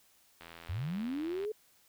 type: click train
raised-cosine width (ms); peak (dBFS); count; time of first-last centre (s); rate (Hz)
0.3; -32; 88; 0.41-1.449; 83.7
type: linear sweep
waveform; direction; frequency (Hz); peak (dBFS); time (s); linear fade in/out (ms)
sine; up; 76.3 to 440; -33; 0.69-1.52; 5
effects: white hiss -66 dBFS RMS until 1.88 s